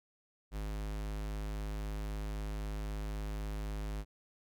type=tone; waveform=square; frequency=51.91 Hz; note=G#1; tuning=in tune; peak=-37 dBFS; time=0.51-4.05 s; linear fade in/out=50 ms; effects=none